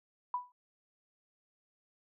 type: tone with exponential decay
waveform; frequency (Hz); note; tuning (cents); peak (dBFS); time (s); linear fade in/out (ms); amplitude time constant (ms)
sine; 987.8; B5; 0; -28; 0.34-0.52; 2; 38
effects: none